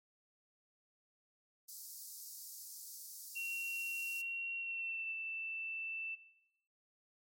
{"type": "high-pass noise", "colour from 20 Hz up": "white", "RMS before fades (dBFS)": -49, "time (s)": [1.68, 4.22], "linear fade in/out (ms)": 10, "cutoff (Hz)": 4700, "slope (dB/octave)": 48}
{"type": "tone with pitch glide", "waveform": "sine", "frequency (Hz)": [2738, 2662], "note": ["F7", "E7"], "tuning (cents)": [-35, 16], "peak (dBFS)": -38, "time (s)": [3.35, 6.16], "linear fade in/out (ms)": 20, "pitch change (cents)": -49, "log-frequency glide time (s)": [4.58, 5.12]}
{"effects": ["noise-tail reverb RT60 0.9 s tail -19 dB re dry", "MP3 64 kbps"]}